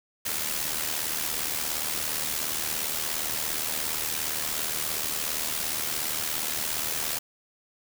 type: noise with amplitude modulation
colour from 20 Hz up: white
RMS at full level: -27 dBFS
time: 0.25-7.19 s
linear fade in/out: 10 ms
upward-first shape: sine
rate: 77.2 Hz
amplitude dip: 60%
effects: none